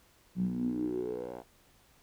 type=tone with band-pass filter sweep; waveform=10% pulse; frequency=60.9 Hz; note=B1; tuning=24 cents flat; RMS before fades=-34 dBFS; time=0.35-1.44 s; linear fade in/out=50 ms; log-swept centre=170 to 650 Hz; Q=9.1; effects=pink hiss -64 dBFS RMS until 2.02 s